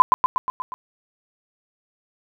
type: tone with echo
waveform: sine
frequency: 1018 Hz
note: C6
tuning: 48 cents flat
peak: -5 dBFS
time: 0-0.02 s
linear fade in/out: 0 ms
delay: 120 ms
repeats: 6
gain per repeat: -4 dB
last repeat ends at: 0.74 s
effects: none